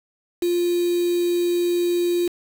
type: tone with quantisation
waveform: sine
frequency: 349.2 Hz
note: F4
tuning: in tune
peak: -18 dBFS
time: 0.42-2.28 s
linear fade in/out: 5 ms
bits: 5
effects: none